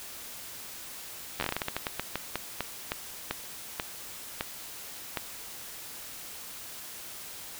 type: slowing click train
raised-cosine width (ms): 0.3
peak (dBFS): -13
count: 21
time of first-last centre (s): 1.4-5.172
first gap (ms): 11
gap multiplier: 1.25
effects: white hiss -43 dBFS RMS until 7.59 s